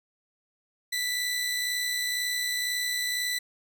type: tone pair together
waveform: sawtooth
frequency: 1976 / 4014 Hz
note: B6 / B7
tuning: 0 / +27 cents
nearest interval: octave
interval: 1227 cents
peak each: -26 / -28 dBFS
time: 0.92-3.39 s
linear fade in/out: 10 ms
effects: none